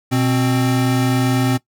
square tone pair together, 123.46 / 261.6 Hz, B2 / C4, 0 / 0 cents, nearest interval octave + minor second, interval 1300 cents, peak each -18 dBFS, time 0.11-1.58 s, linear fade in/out 20 ms, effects noise-tail reverb RT60 0.1 s tail -19 dB re dry

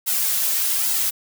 blue noise with flanger, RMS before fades -21 dBFS, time 0.06-1.11 s, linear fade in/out 20 ms, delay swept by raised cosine 1.7 to 4.3 ms, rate 1.2 Hz, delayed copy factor -0.9, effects none

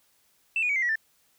sine tone with pitch steps, 2664 / 2457 / 2266 / 2090 / 1927.8 / 1778 Hz, E7 / D#7 / C#7 / C7 / B6 / A6, +18 / -22 / +37 / -2 / -42 / +18 cents, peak -22 dBFS, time 0.56-0.956 s, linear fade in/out 2 ms, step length 66 ms, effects tanh soft clip ceiling -18 dBFS + white hiss -66 dBFS RMS until 1.38 s

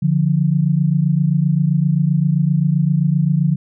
sine tone pair together, 146.2 / 173.86 Hz, D3 / F3, -7 / -7 cents, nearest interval minor third, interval 300 cents, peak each -15 / -16 dBFS, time 0.02-3.56 s, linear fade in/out 10 ms, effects none

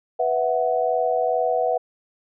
sine chord, B suspended fourth, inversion none, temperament just, 493.9 / 658.5 / 740.8 Hz, B4 / E5 / F#5, 0 / -2 / +2 cents, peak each -23 dBFS, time 0.19-1.78 s, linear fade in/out 10 ms, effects none

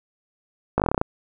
slowing click train, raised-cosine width 1 ms, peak -5 dBFS, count 10, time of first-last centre 0.78-1.014 s, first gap 18 ms, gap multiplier 1.09, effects none

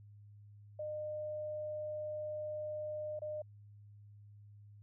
sine tone with dropouts, 608 Hz, D#5, 40 cents flat, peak -38 dBFS, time 0.79-3.42 s, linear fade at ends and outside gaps 5 ms, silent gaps 3.192-3.218 s, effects added 103 Hz sine -54 dBFS peak until 4.82 s

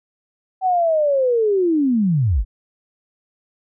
sine linear sweep, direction down, 764 to 36.71 Hz, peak -14 dBFS, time 0.61-2.45 s, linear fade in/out 50 ms, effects none

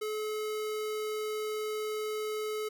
square tone, 428.8 Hz, A4, 45 cents flat, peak -33 dBFS, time 0.01-2.69 s, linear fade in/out 10 ms, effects none

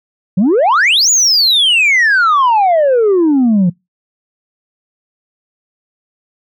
sine exponential two-way sweep, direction up then down, 169.8 to 7040 to 169.8 Hz, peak -5 dBFS, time 0.37-3.7 s, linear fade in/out 10 ms, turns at 1.1 s, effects noise-tail reverb RT60 0.2 s tail -25 dB re dry + tanh soft clip ceiling -6 dBFS

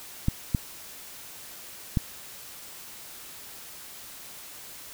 clicks, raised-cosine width 5 ms, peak -10 dBFS, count 3, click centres 0.284 / 0.548 / 1.972 s, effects white hiss -44 dBFS RMS until 4.93 s

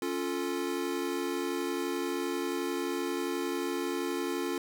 square chord, Db augmented, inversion none, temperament equal, 277.2 / 349.2 / 440 Hz, Db4 / F4 / A4, 0 / 0 / 0 cents, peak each -36 / -34 / -38 dBFS, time 0.02-4.58 s, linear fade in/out 2 ms, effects none

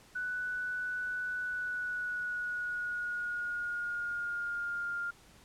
sine tone with pitch glide, 1486 to 1402.6 Hz, F#6 to F6, +7 to +7 cents, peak -33 dBFS, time 0.15-5.11 s, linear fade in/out 10 ms, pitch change -100 cents, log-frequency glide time 1.36-5 s, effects pink hiss -59 dBFS RMS until 5.44 s + low-pass 11000 Hz 12 dB/octave

